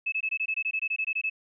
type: tone bursts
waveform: sine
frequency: 2600 Hz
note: E7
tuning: 24 cents flat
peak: -25 dBFS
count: 15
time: 0.06-1.299 s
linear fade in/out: 10 ms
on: 63 ms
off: 21 ms
effects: none